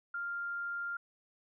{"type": "tone", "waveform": "sine", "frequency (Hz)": 1396.9, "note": "F6", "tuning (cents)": 0, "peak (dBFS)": -35, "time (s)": [0.14, 0.97], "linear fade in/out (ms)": 5, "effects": []}